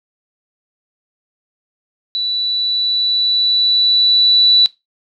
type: tone with level ramp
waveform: sine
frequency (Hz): 3956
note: B7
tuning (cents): +2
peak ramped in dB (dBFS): -16 to -6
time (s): 2.15-4.66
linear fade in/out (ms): 0
effects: noise-tail reverb RT60 0.2 s tail -19 dB re dry